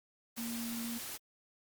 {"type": "tone in noise", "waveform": "sine", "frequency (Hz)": 233.1, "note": "A#3", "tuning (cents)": 0, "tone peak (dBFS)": -38, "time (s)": [0.37, 0.99], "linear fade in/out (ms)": 20, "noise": "white", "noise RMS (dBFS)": -43, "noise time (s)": [0.36, 1.18], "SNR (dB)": 2, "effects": ["Opus 48 kbps"]}